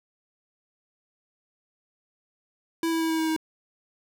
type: tone with pitch steps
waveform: square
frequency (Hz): 329.6 / 327.1 / 324.7 / 322.3 / 319.8 / 317.5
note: E4 / E4 / E4 / E4 / D#4 / D#4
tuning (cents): 0 / -13 / -26 / -39 / +48 / +35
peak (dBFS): -24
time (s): 2.83-3.364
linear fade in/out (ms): 2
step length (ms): 89
effects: none